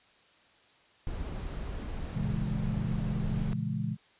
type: noise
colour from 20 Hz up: brown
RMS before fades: -36 dBFS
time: 1.07-3.53 s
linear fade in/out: 0 ms
type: chord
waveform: sine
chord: A# half-diminished seventh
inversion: none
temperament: just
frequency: 116.54 / 139.85 / 167.82 / 209.8 Hz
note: A#2 / C#3 / E3 / G#3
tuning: 0 / +16 / +31 / +18 cents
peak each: -35 dBFS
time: 2.13-3.97 s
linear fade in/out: 50 ms
effects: white hiss -62 dBFS RMS until 4.19 s + resampled to 8000 Hz